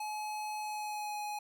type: tone with pitch glide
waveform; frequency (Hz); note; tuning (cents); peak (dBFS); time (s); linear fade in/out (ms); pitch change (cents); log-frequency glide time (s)
square; 850 to 836.4; G#5 to G#5; +40 to +12; -37; 0-1.39; 5; -28; 0.61-1.2
effects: none